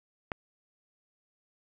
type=click; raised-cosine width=0.5 ms; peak=-17 dBFS; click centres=0.318 s; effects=none